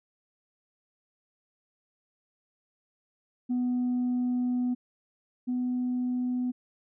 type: tone pair in turn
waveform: sine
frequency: 247.8 / 249.2 Hz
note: B3 / B3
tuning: +6 / +16 cents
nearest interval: unison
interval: 10 cents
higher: second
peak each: -23 / -25 dBFS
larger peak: first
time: 3.49-4.75 / 5.47-6.52 s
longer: first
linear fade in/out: 20 ms
effects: tanh soft clip ceiling -23 dBFS